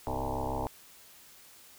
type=tone with frequency modulation; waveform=sine; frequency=448.6 Hz; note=A4; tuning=34 cents sharp; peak=-30 dBFS; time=0.07-0.67 s; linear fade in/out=0 ms; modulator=66.7 Hz; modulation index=7.5; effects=white hiss -55 dBFS RMS until 1.78 s